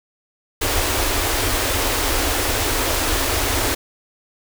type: band-stop noise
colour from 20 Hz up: pink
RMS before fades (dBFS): -20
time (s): 0.61-3.75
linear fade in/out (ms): 10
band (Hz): 110 to 250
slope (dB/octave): 96
effects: none